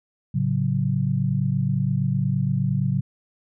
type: chord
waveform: sine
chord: F# minor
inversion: first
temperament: equal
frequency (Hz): 110 / 138.59 / 185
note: A2 / C#3 / F#3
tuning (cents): 0 / 0 / 0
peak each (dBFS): -26 / -22 / -25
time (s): 0.34-3.01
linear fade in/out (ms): 10
effects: none